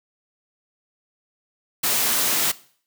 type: high-pass noise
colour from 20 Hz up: white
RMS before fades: -21 dBFS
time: 1.83-2.52 s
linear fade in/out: 10 ms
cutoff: 120 Hz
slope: 24 dB/octave
effects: noise-tail reverb RT60 0.5 s tail -19 dB re dry